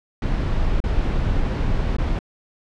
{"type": "noise with dropouts", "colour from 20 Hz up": "brown", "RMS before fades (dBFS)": -20, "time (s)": [0.22, 2.19], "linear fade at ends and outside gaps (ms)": 2, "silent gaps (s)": [[0.803, 0.839], [1.967, 1.984]], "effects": ["low-pass 4000 Hz 12 dB/octave"]}